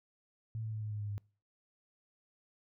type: tone with pitch steps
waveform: sine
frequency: 111.6 / 109.94 / 108.3 / 106.68 / 105.09 / 103.53 / 101.98 Hz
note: A2 / A2 / A2 / G#2 / G#2 / G#2 / G#2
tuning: +25 / -1 / -27 / +47 / +21 / -5 / -31 cents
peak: -36 dBFS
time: 0.55-1.18 s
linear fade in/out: 0 ms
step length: 90 ms
effects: noise-tail reverb RT60 0.4 s tail -26 dB re dry